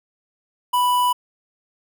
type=tone with notch filter; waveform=square; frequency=987.8 Hz; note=B5; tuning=in tune; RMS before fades=-18 dBFS; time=0.73-1.13 s; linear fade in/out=10 ms; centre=5600 Hz; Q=0.81; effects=none